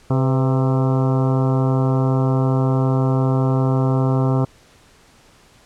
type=harmonic tone with a mistuned harmonic; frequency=132.2 Hz; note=C3; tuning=18 cents sharp; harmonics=1 / 2 / 3 / 4 / 5 / 6 / 7 / 8 / 9 / 10; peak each=-16 / -22 / -26 / -28 / -30 / -32 / -33 / -34 / -35 / -36 dBFS; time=0.1-4.45 s; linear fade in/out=5 ms; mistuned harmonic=4; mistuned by=-58 cents; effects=pink hiss -51 dBFS RMS until 5.65 s + low-pass 9000 Hz 12 dB/octave